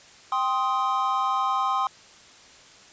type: chord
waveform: triangle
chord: C minor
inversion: second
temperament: just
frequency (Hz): 784.9 / 1046.5 / 1255.8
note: G5 / C6 / Eb6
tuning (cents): +2 / 0 / +16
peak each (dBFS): -26 / -23 / -25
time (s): 0.32-1.87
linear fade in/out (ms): 2
effects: white hiss -50 dBFS RMS until 2.92 s + resampled to 16000 Hz